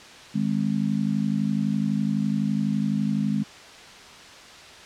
sine chord, Ab major, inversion second, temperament just, 155.74 / 207.7 / 259.6 Hz, Eb3 / Ab3 / C4, +2 / 0 / -13 cents, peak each -28 / -23 / -29 dBFS, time 0.34-3.44 s, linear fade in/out 20 ms, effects white hiss -44 dBFS RMS until 4.85 s + low-pass 5000 Hz 12 dB/octave

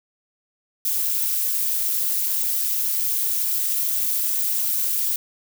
violet noise with amplitude modulation, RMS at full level -19 dBFS, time 0.85-5.16 s, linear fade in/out 2 ms, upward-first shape sine, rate 213 Hz, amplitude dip 80%, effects none

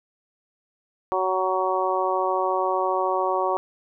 harmonic tone, 186.9 Hz, F#3, 18 cents sharp, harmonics 2 / 3 / 4 / 5 / 6, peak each -27 / -27 / -27 / -27 / -27 dBFS, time 1.12-3.57 s, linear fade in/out 0 ms, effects none

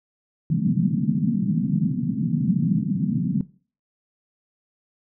pink band-pass noise, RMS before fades -22 dBFS, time 0.5-3.41 s, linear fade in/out 2 ms, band 140 to 240 Hz, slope 48 dB/octave, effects noise-tail reverb RT60 0.4 s tail -19 dB re dry

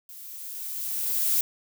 violet noise with level ramp, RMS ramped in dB -44 to -22 dBFS, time 0.09-1.41 s, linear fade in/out 2 ms, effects none

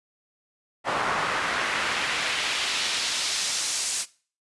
pink noise with band-pass filter sweep, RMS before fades -27 dBFS, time 0.84-4.06 s, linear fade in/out 50 ms, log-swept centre 1000 to 7800 Hz, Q 1.1, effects noise-tail reverb RT60 0.4 s tail -20 dB re dry + resampled to 24000 Hz

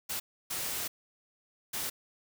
white noise bursts at uneven times, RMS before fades -35 dBFS, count 3, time 0.09-0.2 / 0.5-0.88 / 1.73-1.9 s, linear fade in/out 10 ms, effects none

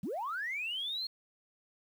sine linear sweep, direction up, 146.83 to 4300 Hz, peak -33 dBFS, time 0.03-1.07 s, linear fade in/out 5 ms, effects tanh soft clip ceiling -30 dBFS + 10-bit

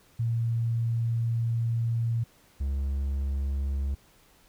sine / triangle tone pair in turn, 115.8 / 68.86 Hz, A#2 / C#2, -11 / -11 cents, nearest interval major sixth, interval 900 cents, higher first, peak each -24 dBFS, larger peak neither, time 0.19-2.24 / 2.6-3.95 s, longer first, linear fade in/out 10 ms, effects pink hiss -60 dBFS RMS until 4.48 s

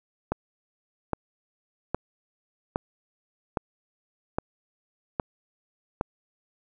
click train, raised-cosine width 1 ms, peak -11 dBFS, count 8, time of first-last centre 0.32-6.011 s, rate 1.23 Hz, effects none

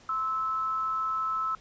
sine tone pair together, 1046.5 / 1307.1 Hz, C6 / E6, 0 / -15 cents, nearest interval major third, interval 385 cents, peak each -37 / -27 dBFS, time 0.09-1.55 s, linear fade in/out 2 ms, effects pink hiss -56 dBFS RMS until 1.6 s + resampled to 16000 Hz

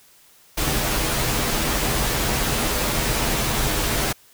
pink noise with comb filter, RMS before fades -22 dBFS, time 0.57-4.13 s, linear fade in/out 10 ms, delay 11 ms, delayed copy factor -0.55, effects white hiss -53 dBFS RMS until 4.33 s

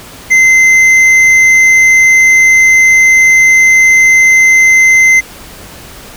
triangle tone with hard clipping, 2067 Hz, C7, 22 cents flat, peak -4 dBFS, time 0.3-5.21 s, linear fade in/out 20 ms, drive 9 dB, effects pink hiss -31 dBFS RMS until 6.16 s

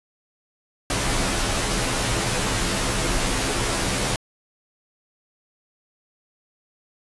pink noise with comb filter, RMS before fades -23 dBFS, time 0.9-4.16 s, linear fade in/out 2 ms, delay 13 ms, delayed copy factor -1, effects resampled to 24000 Hz

